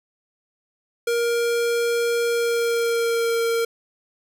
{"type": "tone with pitch glide", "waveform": "square", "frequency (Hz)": [470.1, 461.5], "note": ["A#4", "A#4"], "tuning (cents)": [15, -17], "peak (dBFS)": -20, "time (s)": [1.07, 3.65], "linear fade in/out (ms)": 5, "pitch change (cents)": -32, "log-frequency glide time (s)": [2.27, 3.43], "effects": []}